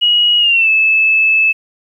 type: tone with pitch glide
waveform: sine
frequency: 2900 to 2614 Hz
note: F#7 to E7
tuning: -35 to -15 cents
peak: -8 dBFS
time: 0.01-1.53 s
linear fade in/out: 20 ms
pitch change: -180 cents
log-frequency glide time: 0.39-0.69 s
effects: 8-bit